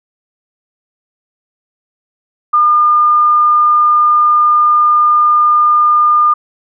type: tone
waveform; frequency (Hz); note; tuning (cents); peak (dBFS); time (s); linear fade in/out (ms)
sine; 1209; D6; +50; -6; 2.53-6.34; 10
effects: none